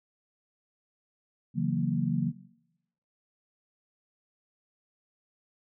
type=chord; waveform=sine; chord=F# dominant seventh; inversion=second; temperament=equal; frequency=138.59 / 164.81 / 185 / 233.1 Hz; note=C#3 / E3 / F#3 / A#3; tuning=0 / 0 / 0 / 0 cents; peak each=-31 dBFS; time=1.54-2.33 s; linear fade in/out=50 ms; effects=noise-tail reverb RT60 0.8 s tail -17 dB re dry